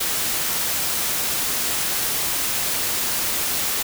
white noise, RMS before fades -23 dBFS, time 0-3.83 s, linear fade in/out 10 ms, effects none

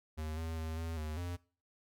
square tone with pitch steps, 78 / 81.3 / 80 / 82.2 / 77.1 / 87.9 Hz, D#2 / E2 / D#2 / E2 / D#2 / F2, +5 / -23 / +49 / -4 / -15 / +12 cents, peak -38 dBFS, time 0.17-1.37 s, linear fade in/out 20 ms, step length 200 ms, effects noise-tail reverb RT60 0.4 s tail -21 dB re dry

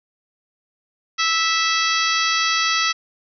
harmonic tone, 656 Hz, E5, 9 cents flat, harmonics 2 / 3 / 4 / 5 / 6 / 7 / 8 / 9, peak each -22 / -24 / -25 / -26 / -27 / -27 / -28 / -29 dBFS, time 1.18-2.93 s, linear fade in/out 20 ms, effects none

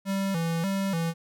square tone with vibrato, 180 Hz, F#3, 47 cents flat, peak -26 dBFS, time 0.05-1.14 s, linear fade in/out 50 ms, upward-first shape square, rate 1.7 Hz, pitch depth 140 cents each way, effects none

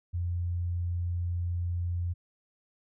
sine tone, 87.31 Hz, F2, in tune, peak -28 dBFS, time 0.13-2.14 s, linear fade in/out 20 ms, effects none

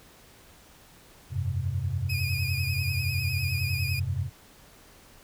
sine chord, F suspended second, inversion none, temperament equal, 87.31 / 98 / 130.81 Hz, F2 / G2 / C3, 0 / 0 / 0 cents, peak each -31 / -30 / -31 dBFS, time 1.3-4.3 s, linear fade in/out 50 ms
30% pulse tone with vibrato, 2489 Hz, D#7, in tune, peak -28 dBFS, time 2.09-4 s, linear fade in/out 10 ms, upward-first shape sine, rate 10 Hz, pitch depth 53 cents each way
effects pink hiss -54 dBFS RMS until 5.23 s

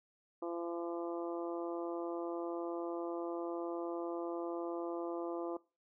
harmonic tone, 170.5 Hz, F3, 41 cents flat, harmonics 2 / 3 / 4 / 5 / 6 / 7, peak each -39 / -44 / -46 / -51 / -50 / -51 dBFS, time 0.42-5.57 s, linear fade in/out 5 ms, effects noise-tail reverb RT60 0.3 s tail -21 dB re dry

